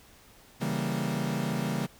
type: chord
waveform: 40% pulse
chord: C# diminished seventh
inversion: none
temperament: equal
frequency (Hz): 138.59 / 164.81 / 196 / 233.1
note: C#3 / E3 / G3 / Bb3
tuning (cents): 0 / 0 / 0 / 0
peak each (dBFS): -33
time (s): 0.6-1.87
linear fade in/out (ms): 20
effects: pink hiss -56 dBFS RMS until 1.99 s

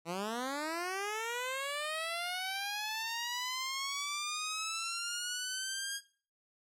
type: linear sweep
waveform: 10% pulse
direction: up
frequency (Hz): 161 to 1634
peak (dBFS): -27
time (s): 0.05-6.01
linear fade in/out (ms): 50
effects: noise-tail reverb RT60 0.4 s tail -18 dB re dry + low-pass 12000 Hz 12 dB/octave

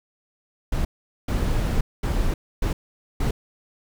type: noise bursts at uneven times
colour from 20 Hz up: brown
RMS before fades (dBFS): -22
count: 5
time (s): 0.72-0.85 / 1.28-1.81 / 2.03-2.34 / 2.62-2.73 / 3.2-3.31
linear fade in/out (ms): 5
effects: none

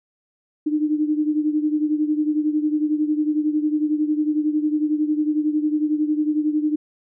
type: beating tone pair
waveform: sine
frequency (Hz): 301.2 / 312.2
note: D4 / D#4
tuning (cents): +44 / +6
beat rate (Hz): 11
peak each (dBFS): -19 / -24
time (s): 0.66-6.76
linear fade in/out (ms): 10
effects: none

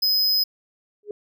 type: tone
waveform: square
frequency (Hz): 5050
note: D#8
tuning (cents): +25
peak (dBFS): -18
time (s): 0.02-0.44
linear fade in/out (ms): 10
type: tone with exponential growth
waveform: sine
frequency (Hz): 415.3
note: G#4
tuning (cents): 0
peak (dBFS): -24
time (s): 1.03-1.11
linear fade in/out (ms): 2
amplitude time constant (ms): 17
effects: none

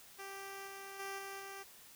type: tone with level steps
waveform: 10% pulse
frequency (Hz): 392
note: G4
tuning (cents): 0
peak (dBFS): -37 / -39 / -33 / -36 / -38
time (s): 0.18-1.64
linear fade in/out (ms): 20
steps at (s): 0.67 / 0.99 / 1.18 / 1.39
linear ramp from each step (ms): 10
effects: white hiss -58 dBFS RMS until 1.95 s

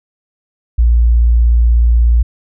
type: tone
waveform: sine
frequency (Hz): 58.27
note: A#1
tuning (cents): 0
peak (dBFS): -6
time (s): 0.78-2.23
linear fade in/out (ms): 10
effects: none

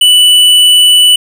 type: tone with hard clipping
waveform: sine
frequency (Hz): 2971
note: F#7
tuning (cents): +6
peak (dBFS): -4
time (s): 0.01-1.16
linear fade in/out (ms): 5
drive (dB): 10
effects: none

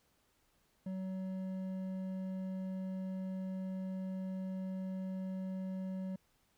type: tone with hard clipping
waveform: triangle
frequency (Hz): 188.2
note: F#3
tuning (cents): +30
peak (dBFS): -39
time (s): 0.86-6.16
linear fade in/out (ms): 5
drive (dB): 10
effects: pink hiss -74 dBFS RMS until 6.57 s

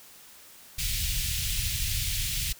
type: band-stop noise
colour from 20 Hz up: pink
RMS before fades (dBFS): -29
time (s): 0.78-2.53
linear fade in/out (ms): 10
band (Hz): 120 to 2500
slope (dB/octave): 24
effects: white hiss -51 dBFS RMS until 2.59 s

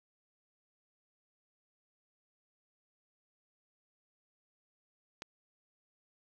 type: click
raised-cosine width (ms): 0.2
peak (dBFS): -24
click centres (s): 5.221
effects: none

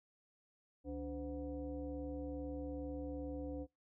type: tone with frequency modulation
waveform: sine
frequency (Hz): 290.3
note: D4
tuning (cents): -20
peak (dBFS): -40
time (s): 0.84-3.67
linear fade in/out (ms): 50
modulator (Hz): 221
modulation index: 1.1
effects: noise-tail reverb RT60 0.2 s tail -24 dB re dry

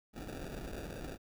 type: noise with sample-and-hold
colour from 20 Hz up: pink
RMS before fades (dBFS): -43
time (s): 0.13-1.18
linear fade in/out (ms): 50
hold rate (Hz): 1050
effects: none

